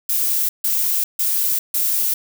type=noise bursts; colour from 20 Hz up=violet; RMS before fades=-19 dBFS; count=4; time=0.09-2.14 s; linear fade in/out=5 ms; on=400 ms; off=150 ms; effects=none